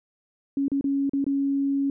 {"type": "tone with dropouts", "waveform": "sine", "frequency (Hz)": 277.2, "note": "C#4", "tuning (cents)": 0, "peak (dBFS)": -21, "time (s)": [0.57, 1.9], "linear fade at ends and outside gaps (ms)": 2, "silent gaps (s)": [[0.682, 0.717], [0.811, 0.842], [1.095, 1.134], [1.243, 1.265]], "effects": []}